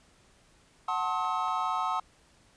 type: chord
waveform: triangle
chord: F# diminished seventh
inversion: none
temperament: just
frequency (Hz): 740 / 888 / 1065.6 / 1278.7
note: F#5 / A5 / C6 / Eb6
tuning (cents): 0 / +16 / +31 / +47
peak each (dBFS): -32 / -32 / -31 / -30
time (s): 0.88-2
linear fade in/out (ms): 5
type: clicks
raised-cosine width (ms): 0.3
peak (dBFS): -34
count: 2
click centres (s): 1.248 / 1.482
effects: pink hiss -62 dBFS RMS until 2.56 s + resampled to 22050 Hz